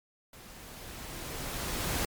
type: noise with level ramp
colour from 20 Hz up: pink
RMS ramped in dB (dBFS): -51 to -30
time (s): 0.33-2.05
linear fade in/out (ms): 2
effects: MP3 96 kbps